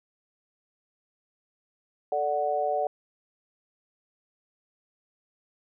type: chord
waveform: sine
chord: D major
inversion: second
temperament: equal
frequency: 440 / 587.3 / 740 Hz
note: A4 / D5 / F#5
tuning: 0 / 0 / 0 cents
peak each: -32 / -28 / -27 dBFS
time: 2.12-2.87 s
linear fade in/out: 2 ms
effects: none